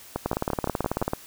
two click trains, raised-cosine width 1 ms, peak -10 / -12 dBFS, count 17 / 6, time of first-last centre 0.26-1.134 / 0.16-1.016 s, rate 18.3 / 5.84 Hz, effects white hiss -47 dBFS RMS until 1.26 s

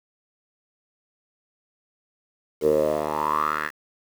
10% pulse tone with band-pass filter sweep, 76.1 Hz, D#2, 38 cents flat, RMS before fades -23 dBFS, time 2.61-3.71 s, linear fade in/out 50 ms, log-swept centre 430 to 1700 Hz, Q 6.9, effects 7-bit

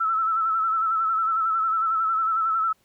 sine tone with vibrato, 1318.5 Hz, E6, in tune, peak -20 dBFS, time 0-2.73 s, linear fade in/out 10 ms, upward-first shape sine, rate 11 Hz, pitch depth 46 cents each way, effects pink hiss -65 dBFS RMS until 2.84 s

